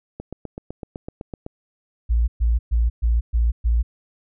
click train, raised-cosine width 2 ms, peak -18 dBFS, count 11, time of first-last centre 0.2-1.464 s, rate 7.91 Hz
sine tone bursts, 57.7 Hz, A#1, 17 cents flat, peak -15 dBFS, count 6, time 2.09-3.83 s, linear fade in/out 20 ms, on 190 ms, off 120 ms
effects none

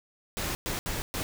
pink noise bursts at uneven times, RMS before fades -32 dBFS, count 4, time 0.37-0.55 / 0.66-0.79 / 0.86-1.02 / 1.14-1.23 s, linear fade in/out 0 ms, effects none

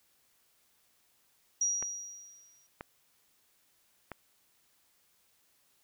sine tone with exponential decay, 5750 Hz, F8, 50 cents sharp, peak -25 dBFS, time 1.61-2.67 s, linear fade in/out 5 ms, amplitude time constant 230 ms
clicks, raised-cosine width 0.5 ms, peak -25 dBFS, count 3, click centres 1.826 / 2.809 / 4.117 s
effects white hiss -70 dBFS RMS until 5.83 s

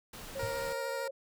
pink noise, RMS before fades -46 dBFS, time 0.13-0.73 s, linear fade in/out 5 ms
sine tone, 543 Hz, C#5, 36 cents flat, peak -36 dBFS, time 0.35-1.11 s, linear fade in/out 10 ms
15% pulse tone with vibrato, 468.7 Hz, A#4, 9 cents sharp, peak -30 dBFS, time 0.39-1.08 s, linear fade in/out 5 ms, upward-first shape triangle, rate 13 Hz, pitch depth 18 cents each way
sine tone with exponential decay, 107.3 Hz, A2, 43 cents flat, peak -32 dBFS, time 0.43-0.56 s, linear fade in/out 0 ms, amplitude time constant 28 ms
effects none

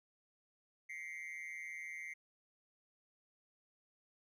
triangle tone with amplitude modulation, 2093 Hz, C7, in tune, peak -38 dBFS, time 0.89-2.14 s, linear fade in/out 10 ms, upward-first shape sine, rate 160 Hz, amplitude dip 95%, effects none

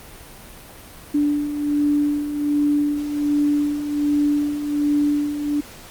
sine beating tone pair, 291.4 / 292.7 Hz, D4 / D4, -13 / -6 cents, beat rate 1.3 Hz, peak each -25 / -18 dBFS, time 1.14-5.61 s, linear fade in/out 10 ms, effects pink hiss -41 dBFS RMS until 5.9 s + Opus 32 kbps

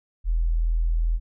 sine tone, 41.2 Hz, E1, in tune, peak -19 dBFS, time 0.24-1.2 s, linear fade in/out 50 ms, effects none

